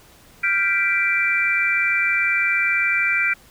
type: chord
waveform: sine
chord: G dominant seventh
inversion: third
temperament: equal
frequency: 1396.9 / 1568 / 1975.5 / 2349 Hz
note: F6 / G6 / B6 / D7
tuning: 0 / 0 / 0 / 0 cents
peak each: -25 / -25 / -24 / -19 dBFS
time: 0.43-3.34 s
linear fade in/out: 10 ms
effects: pink hiss -50 dBFS RMS until 3.5 s